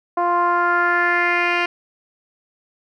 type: tone with low-pass filter sweep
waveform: 10% pulse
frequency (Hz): 349.2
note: F4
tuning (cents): 0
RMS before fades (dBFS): -18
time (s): 0.17-1.66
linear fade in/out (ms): 5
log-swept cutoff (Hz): 880 to 2900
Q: 3.3
effects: none